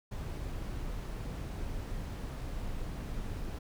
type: noise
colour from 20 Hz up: brown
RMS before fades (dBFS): -38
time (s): 0.11-3.59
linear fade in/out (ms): 10
effects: none